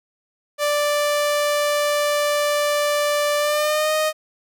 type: tone with pitch glide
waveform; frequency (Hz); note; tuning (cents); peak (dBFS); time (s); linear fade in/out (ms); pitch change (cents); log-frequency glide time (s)
sawtooth; 587.3 to 620.1; D5 to D#5; 0 to -6; -14; 0.58-4.13; 50; +94; 3.38-3.93
effects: none